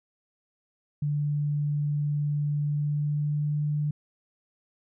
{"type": "tone with pitch glide", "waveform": "sine", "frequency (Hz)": [146.83, 148.62], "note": ["D3", "D3"], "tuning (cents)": [0, 21], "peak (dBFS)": -24, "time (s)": [1.02, 3.91], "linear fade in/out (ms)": 5, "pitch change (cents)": 21, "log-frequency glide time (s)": [2.62, 3.64], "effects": []}